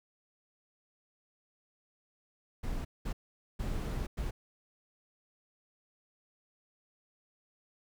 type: noise bursts at uneven times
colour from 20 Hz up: brown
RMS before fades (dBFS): -35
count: 4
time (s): 2.63-2.85 / 3.05-3.13 / 3.59-4.07 / 4.17-4.31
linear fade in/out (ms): 10
effects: none